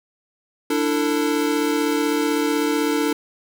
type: chord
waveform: square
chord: D suspended second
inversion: none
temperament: equal with one note detuned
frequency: 293.7 / 329.6 / 447.9 Hz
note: D4 / E4 / A4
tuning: 0 / 0 / +31 cents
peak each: -22 / -26 / -24 dBFS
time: 0.7-3.13 s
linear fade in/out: 5 ms
effects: none